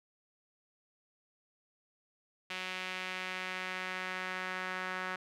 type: tone with band-pass filter sweep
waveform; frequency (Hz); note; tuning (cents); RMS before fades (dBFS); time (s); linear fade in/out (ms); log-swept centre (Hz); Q
sawtooth; 185; F#3; 0; -39; 2.5-5.16; 5; 2600 to 1600; 1.8
effects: none